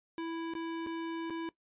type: tone with dropouts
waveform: square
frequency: 330 Hz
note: E4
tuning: 2 cents sharp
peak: -36 dBFS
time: 0.18-1.49 s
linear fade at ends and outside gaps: 1 ms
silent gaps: 0.537-0.551 / 0.864-0.869 / 1.299-1.305 s
effects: noise-tail reverb RT60 0.1 s tail -18 dB re dry + resampled to 8000 Hz